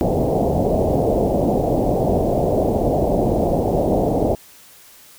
white low-pass noise, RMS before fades -18 dBFS, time 0.01-4.35 s, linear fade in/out 0 ms, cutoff 720 Hz, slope 48 dB/octave, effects white hiss -46 dBFS RMS until 5.18 s

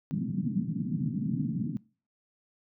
pink band-pass noise, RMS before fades -31 dBFS, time 0.11-1.77 s, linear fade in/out 0 ms, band 130 to 260 Hz, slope 48 dB/octave, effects noise-tail reverb RT60 0.4 s tail -23 dB re dry

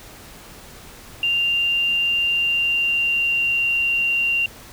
sine tone with pitch glide, 2787 to 2768 Hz, F7 to F7, -4 to -16 cents, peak -17 dBFS, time 1.23-4.46 s, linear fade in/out 2 ms, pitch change -12 cents, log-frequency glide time 2.2-3.54 s, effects pink hiss -42 dBFS RMS until 4.72 s

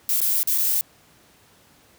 violet noise with dropouts, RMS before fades -21 dBFS, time 0.09-0.81 s, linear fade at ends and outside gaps 1 ms, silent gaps 0.204-0.215 / 0.431-0.473 / 0.578-0.582 s, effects pink hiss -55 dBFS RMS until 1.98 s + high-pass 80 Hz 12 dB/octave

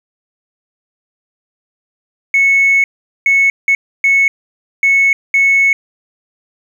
sine tone bursts at uneven times, 2203 Hz, C#7, 11 cents flat, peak -6 dBFS, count 6, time 2.34-2.84 / 3.26-3.5 / 3.68-3.75 / 4.04-4.28 / 4.83-5.13 / 5.34-5.73 s, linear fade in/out 2 ms, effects tanh soft clip ceiling -4 dBFS + 7-bit

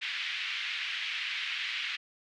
pink band-pass noise, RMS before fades -35 dBFS, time 0.01-1.97 s, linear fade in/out 20 ms, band 2000 to 3400 Hz, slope 24 dB/octave, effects none

